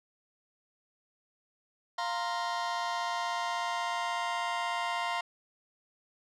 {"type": "chord", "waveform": "sawtooth", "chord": "F suspended fourth", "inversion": "none", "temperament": "just", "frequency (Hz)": [698.5, 931.3, 1047.7], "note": ["F5", "Bb5", "C6"], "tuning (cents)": [0, -2, 2], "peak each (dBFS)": -31, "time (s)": [1.98, 5.21], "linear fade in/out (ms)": 5, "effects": ["low-pass 5000 Hz 12 dB/octave"]}